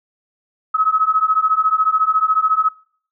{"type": "beating tone pair", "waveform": "sine", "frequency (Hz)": [1274, 1288], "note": ["D#6", "E6"], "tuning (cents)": [41, -41], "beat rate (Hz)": 14, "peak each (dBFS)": -16, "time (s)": [0.74, 2.69], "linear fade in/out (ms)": 10, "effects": ["noise-tail reverb RT60 0.6 s tail -23 dB re dry"]}